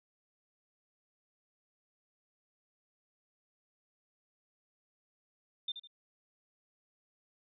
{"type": "tone with echo", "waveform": "sine", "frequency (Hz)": 3594, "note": "A7", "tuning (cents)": 36, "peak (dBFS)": -33, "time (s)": [5.68, 5.72], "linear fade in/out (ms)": 5, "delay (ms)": 77, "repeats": 2, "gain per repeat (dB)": -9, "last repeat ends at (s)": 5.874, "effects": []}